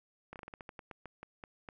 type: slowing click train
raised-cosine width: 0.5 ms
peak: -30 dBFS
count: 14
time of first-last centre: 0.33-1.688 s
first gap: 28 ms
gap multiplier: 1.2
effects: none